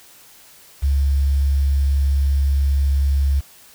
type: tone with quantisation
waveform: sine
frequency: 69.4 Hz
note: C#2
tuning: 3 cents sharp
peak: -14 dBFS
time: 0.82-3.41 s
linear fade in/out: 20 ms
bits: 7
effects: white hiss -47 dBFS RMS until 3.74 s